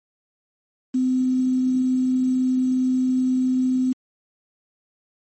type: tone with quantisation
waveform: sine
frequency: 256.2 Hz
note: C4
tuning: 36 cents flat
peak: -17 dBFS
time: 0.94-3.93 s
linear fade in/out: 10 ms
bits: 7
effects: MP3 32 kbps